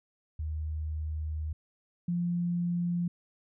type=tone pair in turn; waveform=sine; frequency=77.5 / 173.98 Hz; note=D#2 / F3; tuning=-6 / -6 cents; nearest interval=octave + major second; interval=1400 cents; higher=second; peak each=-31 / -27 dBFS; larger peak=second; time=0.39-1.53 / 2.08-3.08 s; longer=first; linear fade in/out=5 ms; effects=none